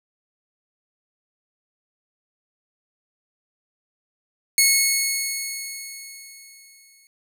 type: tone with exponential decay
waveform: 10% pulse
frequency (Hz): 2191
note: C#7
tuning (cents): -21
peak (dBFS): -4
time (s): 4.58-7.07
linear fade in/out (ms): 1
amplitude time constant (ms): 540
effects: none